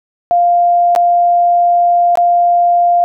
sine tone with dropouts, 698.5 Hz, F5, in tune, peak -7 dBFS, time 0.31-3.04 s, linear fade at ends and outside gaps 0 ms, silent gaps 0.951-0.961 / 2.155-2.173 s, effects none

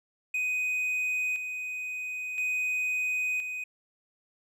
triangle tone with tremolo, 2500 Hz, D#7, 8 cents sharp, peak -25 dBFS, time 0.34-3.64 s, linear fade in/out 5 ms, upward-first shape square, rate 0.49 Hz, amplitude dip 50%, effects none

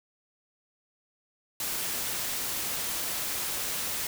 white noise, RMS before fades -32 dBFS, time 1.6-4.07 s, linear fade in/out 2 ms, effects none

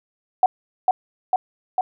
sine tone with echo, 746 Hz, F#5, 14 cents sharp, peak -10 dBFS, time 0.43-0.46 s, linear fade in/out 2 ms, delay 450 ms, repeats 3, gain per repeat -2 dB, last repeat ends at 1.81 s, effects none

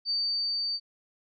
sine tone with level ramp, 4600 Hz, D8, 37 cents flat, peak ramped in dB -25 to -28 dBFS, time 0.05-0.8 s, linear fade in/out 50 ms, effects none

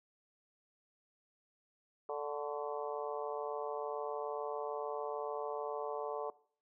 harmonic tone with a mistuned harmonic, 146.83 Hz, D3, in tune, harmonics 3 / 4 / 5 / 6 / 7 / 8, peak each -40 / -42 / -44 / -46 / -47 / -48 dBFS, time 2.09-6.3 s, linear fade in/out 2 ms, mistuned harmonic 8, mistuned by -67 cents, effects noise-tail reverb RT60 0.5 s tail -20 dB re dry

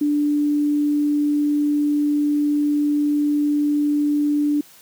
sine tone, 293.7 Hz, D4, in tune, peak -16 dBFS, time 0.01-4.61 s, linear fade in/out 5 ms, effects white hiss -48 dBFS RMS until 4.81 s + high-pass 60 Hz 12 dB/octave

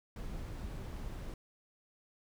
brown noise, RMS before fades -42 dBFS, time 0.16-1.34 s, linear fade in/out 2 ms, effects none

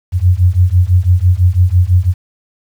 sine beating tone pair, 87.31 / 93.31 Hz, F2 / F#2, 0 / +15 cents, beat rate 6 Hz, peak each -10 dBFS, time 0.12-2.14 s, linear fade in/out 50 ms, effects 7-bit

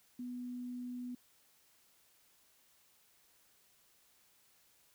sine tone, 246.9 Hz, B3, in tune, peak -40 dBFS, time 0.19-1.15 s, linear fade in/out 5 ms, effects white hiss -69 dBFS RMS until 4.94 s

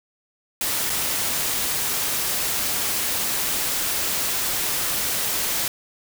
white noise with dropouts, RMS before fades -24 dBFS, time 0.61-5.68 s, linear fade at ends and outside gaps 1 ms, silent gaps 0.897-0.901 s, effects none

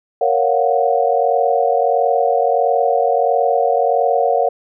sine chord, Gb major seventh, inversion first, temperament equal, 466.2 / 554.4 / 698.5 / 740 Hz, Bb4 / Db5 / F5 / Gb5, 0 / 0 / 0 / 0 cents, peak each -18 dBFS, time 0.21-4.49 s, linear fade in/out 5 ms, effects none

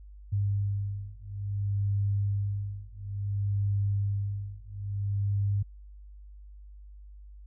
sine beating tone pair, 100.2 / 100.78 Hz, G2 / G2, +38 / +48 cents, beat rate 0.58 Hz, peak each -30 dBFS, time 0.32-5.63 s, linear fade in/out 10 ms, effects added 50 Hz sine -45 dBFS peak until 7.46 s

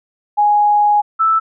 sine tone pair in turn, 830.6 / 1318.5 Hz, G#5 / E6, 0 / 0 cents, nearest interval minor sixth, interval 800 cents, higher second, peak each -9 / -10 dBFS, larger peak first, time 0.37-1.02 / 1.19-1.4 s, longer first, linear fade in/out 20 ms, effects none

